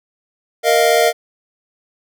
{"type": "chord", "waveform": "square", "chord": "Bb suspended fourth", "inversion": "none", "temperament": "equal", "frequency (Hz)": [466.2, 622.3, 698.5], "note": ["Bb4", "Eb5", "F5"], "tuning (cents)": [0, 0, 0], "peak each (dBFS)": -16, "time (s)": [0.63, 1.13], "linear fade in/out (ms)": 50, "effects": []}